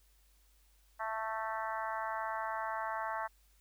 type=harmonic tone with a mistuned harmonic; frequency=221.2 Hz; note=A3; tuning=9 cents sharp; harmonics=3 / 4 / 5 / 6 / 7 / 8 / 9; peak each=-42 / -39 / -41 / -44 / -45 / -47 / -50 dBFS; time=0.99-3.28 s; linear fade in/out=20 ms; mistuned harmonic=9; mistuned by=-34 cents; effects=added 50 Hz sine -65 dBFS peak until 3.6 s + white hiss -71 dBFS RMS until 3.6 s